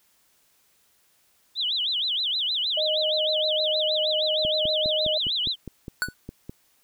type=tone with vibrato; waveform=sine; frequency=3440 Hz; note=A7; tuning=40 cents flat; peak=-23 dBFS; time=1.55-5.56 s; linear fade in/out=50 ms; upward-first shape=sine; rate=6.4 Hz; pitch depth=290 cents each way
type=tone; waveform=sine; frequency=619 Hz; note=D#5; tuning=9 cents flat; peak=-25 dBFS; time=2.77-5.18 s; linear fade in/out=5 ms
type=click train; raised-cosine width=3 ms; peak=-22 dBFS; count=11; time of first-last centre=4.45-6.495 s; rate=4.89 Hz
type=tone with exponential decay; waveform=square; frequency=1480 Hz; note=F#6; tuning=in tune; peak=-19 dBFS; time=6.02-6.14 s; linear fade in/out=0 ms; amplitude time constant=24 ms
effects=white hiss -64 dBFS RMS until 6.83 s